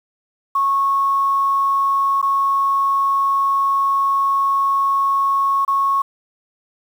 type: tone with dropouts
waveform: sine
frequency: 1100 Hz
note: C#6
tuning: 14 cents flat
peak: -14 dBFS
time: 0.55-6.02 s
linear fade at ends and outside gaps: 5 ms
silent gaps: 2.216-2.226 / 5.65-5.678 s
effects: 7-bit